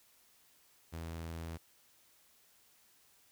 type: tone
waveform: sawtooth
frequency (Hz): 82.41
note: E2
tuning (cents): 0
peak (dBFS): -37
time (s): 0.92-1.58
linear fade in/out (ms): 20
effects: white hiss -67 dBFS RMS until 3.31 s